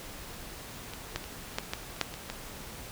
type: clicks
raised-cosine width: 0.2 ms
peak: -22 / -14 / -23 / -12 / -13 / -28 / -8 / -22 / -18 dBFS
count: 9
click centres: 0.936 / 1.16 / 1.241 / 1.585 / 1.735 / 1.965 / 2.013 / 2.14 / 2.3 s
effects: pink hiss -44 dBFS RMS until 2.91 s